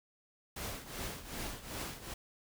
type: noise with tremolo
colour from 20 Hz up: pink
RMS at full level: -39 dBFS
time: 0.56-2.14 s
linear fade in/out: 5 ms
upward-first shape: triangle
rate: 2.6 Hz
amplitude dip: 80%
effects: none